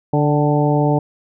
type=harmonic tone with a mistuned harmonic; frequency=146.83 Hz; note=D3; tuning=in tune; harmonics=1 / 2 / 3 / 4 / 5 / 6; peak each=-16 / -19 / -21 / -22 / -23 / -24 dBFS; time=0.13-0.99 s; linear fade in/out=5 ms; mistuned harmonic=5; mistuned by=+49 cents; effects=none